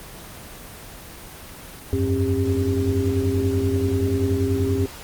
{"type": "tone cluster", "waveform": "sine", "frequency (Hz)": [87.7, 98.1, 268.6, 398.5], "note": ["F2", "G2", "C4", "G4"], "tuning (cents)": [8, 2, 46, 28], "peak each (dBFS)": -24, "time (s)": [1.93, 4.86], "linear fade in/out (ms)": 0, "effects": ["pink hiss -39 dBFS RMS until 5.03 s", "Opus 24 kbps"]}